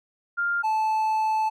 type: tone pair in turn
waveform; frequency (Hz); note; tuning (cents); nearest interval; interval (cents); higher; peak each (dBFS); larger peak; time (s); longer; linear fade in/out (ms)
sine / triangle; 1400 / 872.6; F6 / A5; +4 / -15; minor sixth; 819; first; -22 / -19; second; 0.37-0.63 / 0.63-1.5; second; 20
effects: none